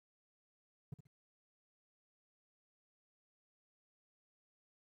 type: tone with echo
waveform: triangle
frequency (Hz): 140.4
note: C#3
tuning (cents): +22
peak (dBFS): -39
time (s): 0.92-0.94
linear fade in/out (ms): 5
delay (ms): 66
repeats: 2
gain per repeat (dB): -11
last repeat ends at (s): 1.072
effects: 13-bit